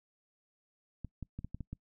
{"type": "clicks", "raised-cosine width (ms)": 5, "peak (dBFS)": -28, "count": 7, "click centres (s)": [1.047, 1.227, 1.39, 1.446, 1.546, 1.607, 1.73], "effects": ["noise-tail reverb RT60 0.1 s tail -24 dB re dry"]}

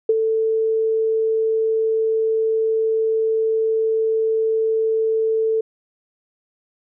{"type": "tone with ADSR envelope", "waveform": "sine", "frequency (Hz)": 443.5, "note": "A4", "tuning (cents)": 14, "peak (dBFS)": -10, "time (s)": [0.09, 5.61], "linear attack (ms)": 5, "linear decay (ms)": 32, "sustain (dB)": -6, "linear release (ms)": 6, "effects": []}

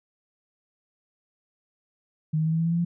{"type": "tone with pitch steps", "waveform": "sine", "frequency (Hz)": [155.56, 157.82, 160.12, 162.45, 164.81, 167.21, 169.64, 172.11], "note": ["D#3", "D#3", "D#3", "E3", "E3", "E3", "E3", "F3"], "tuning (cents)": [0, 25, 50, -25, 0, 25, 50, -25], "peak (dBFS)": -21, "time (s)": [2.33, 2.85], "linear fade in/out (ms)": 10, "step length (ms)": 65, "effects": []}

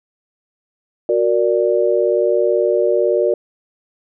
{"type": "chord", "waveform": "sine", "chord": "Gb augmented", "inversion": "none", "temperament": "equal with one note detuned", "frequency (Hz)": [368.1, 466.2, 587.3], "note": ["Gb4", "Bb4", "D5"], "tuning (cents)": [-9, 0, 0], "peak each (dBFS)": -17, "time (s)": [1.09, 3.34], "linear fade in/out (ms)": 2, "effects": []}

